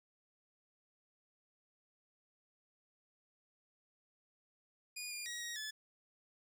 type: tone with pitch steps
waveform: 15% pulse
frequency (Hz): 2451 / 2411 / 1901 / 1888 / 1726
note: D#7 / D7 / A#6 / A#6 / A6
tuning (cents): -27 / +45 / +33 / +22 / -34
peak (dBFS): -35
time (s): 4.96-5.71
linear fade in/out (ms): 10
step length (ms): 150
effects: none